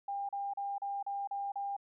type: tone bursts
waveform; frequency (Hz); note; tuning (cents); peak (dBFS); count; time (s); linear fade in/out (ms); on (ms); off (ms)
sine; 800; G5; +35; -34; 7; 0.08-1.766; 5; 210; 36
effects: none